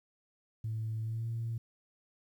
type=tone with pitch glide; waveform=sine; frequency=110.7 to 114.94 Hz; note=A2 to A#2; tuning=+11 to -24 cents; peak=-32 dBFS; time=0.64-1.58 s; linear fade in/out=5 ms; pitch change=+65 cents; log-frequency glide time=1.02-1.27 s; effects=tanh soft clip ceiling -29 dBFS + 11-bit